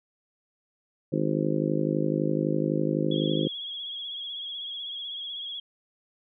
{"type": "harmonic tone", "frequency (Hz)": 51.91, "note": "G#1", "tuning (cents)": 0, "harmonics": [3, 4, 5, 6, 7, 8, 9, 10], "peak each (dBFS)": [-29, -32, -32, -29, -31, -35, -40, -33], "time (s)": [1.12, 3.48], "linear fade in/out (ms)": 10}
{"type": "tone with vibrato", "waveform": "sine", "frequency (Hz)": 3322, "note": "G#7", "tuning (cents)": 0, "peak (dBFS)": -33, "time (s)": [3.11, 5.6], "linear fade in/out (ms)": 5, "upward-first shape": "triangle", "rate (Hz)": 16, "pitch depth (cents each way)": 59}
{"effects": []}